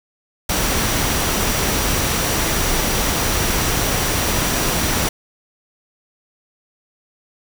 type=tone in noise; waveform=sine; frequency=5810 Hz; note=F#8; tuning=32 cents flat; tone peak=-30 dBFS; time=0.49-5.09 s; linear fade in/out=5 ms; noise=pink; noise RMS=-19 dBFS; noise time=0.49-5.09 s; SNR=-14 dB; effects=none